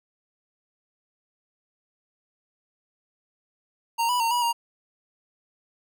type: tone with pitch steps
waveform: square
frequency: 925 / 984 / 918 / 970 / 938 Hz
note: A#5 / B5 / A#5 / B5 / A#5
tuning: -14 / -7 / -27 / -31 / +11 cents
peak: -22 dBFS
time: 3.98-4.53 s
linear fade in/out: 20 ms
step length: 110 ms
effects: none